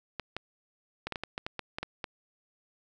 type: clicks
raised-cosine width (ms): 0.3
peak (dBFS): -18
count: 12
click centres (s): 0.197 / 0.366 / 1.07 / 1.123 / 1.158 / 1.236 / 1.379 / 1.465 / 1.593 / 1.785 / 1.83 / 2.042
effects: none